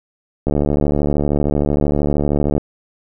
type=click train; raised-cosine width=2 ms; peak=-4 dBFS; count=155; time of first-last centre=0.47-2.58 s; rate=73 Hz; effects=none